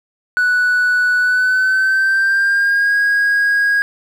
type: tone with pitch glide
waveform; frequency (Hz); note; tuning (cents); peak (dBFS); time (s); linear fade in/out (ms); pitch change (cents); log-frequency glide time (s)
triangle; 1480 to 1642.2; F#6 to G#6; 0 to -20; -9; 0.37-3.82; 0; +180; 1.19-2.96
effects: tanh soft clip ceiling -6 dBFS + 8-bit